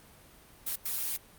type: noise bursts at uneven times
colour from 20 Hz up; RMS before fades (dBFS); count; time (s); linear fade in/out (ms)
blue; -33; 2; 0.66-0.76 / 0.85-1.17; 10
effects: pink hiss -56 dBFS RMS until 1.38 s + Opus 32 kbps